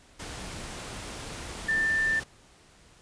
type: tone in noise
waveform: sine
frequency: 1781 Hz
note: A6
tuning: 21 cents sharp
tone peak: -23 dBFS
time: 1.68-2.2 s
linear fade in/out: 10 ms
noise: pink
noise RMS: -39 dBFS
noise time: 0.19-2.24 s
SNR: +13 dB
effects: pink hiss -57 dBFS RMS until 3.01 s + resampled to 22050 Hz